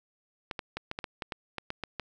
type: clicks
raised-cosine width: 0.3 ms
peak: -18 dBFS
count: 12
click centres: 0.512 / 0.592 / 0.77 / 0.914 / 0.989 / 1.042 / 1.222 / 1.322 / 1.583 / 1.704 / 1.837 / 1.997 s
effects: none